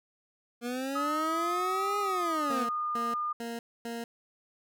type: linear two-way sweep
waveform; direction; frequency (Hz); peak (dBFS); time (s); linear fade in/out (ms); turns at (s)
25% pulse; up then down; 235.6 to 410.1 to 235.6; -28; 0.61-2.67; 50; 1.99
type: tone with pitch glide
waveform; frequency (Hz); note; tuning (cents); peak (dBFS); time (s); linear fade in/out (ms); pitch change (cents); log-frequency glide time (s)
sine; 1269 to 1211.7; D#6 to D#6; +34 to -46; -29; 0.95-3.33; 10; -80; 1.88-2.96
type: tone bursts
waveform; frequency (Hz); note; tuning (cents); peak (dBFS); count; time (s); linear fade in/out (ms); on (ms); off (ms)
20% pulse; 233.1; A#3; 0; -30; 4; 2.5-4.04; 2; 190; 260
effects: none